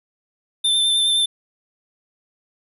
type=tone with vibrato; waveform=square; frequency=3560 Hz; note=A7; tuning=20 cents sharp; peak=-16 dBFS; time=0.64-1.26 s; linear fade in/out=10 ms; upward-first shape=triangle; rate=9.6 Hz; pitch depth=23 cents each way; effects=resampled to 32000 Hz